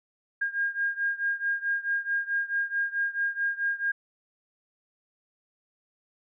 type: beating tone pair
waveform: sine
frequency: 1616 / 1620.6 Hz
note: G#6 / G#6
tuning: -48 / -43 cents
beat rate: 4.6 Hz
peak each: -28 / -30 dBFS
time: 0.41-3.92 s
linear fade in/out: 10 ms
effects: none